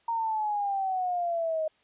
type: exponential sweep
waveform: sine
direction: down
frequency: 932.3 to 622.3 Hz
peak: -26 dBFS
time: 0.08-1.68 s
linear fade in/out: 5 ms
effects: white hiss -66 dBFS RMS until 1.83 s + resampled to 8000 Hz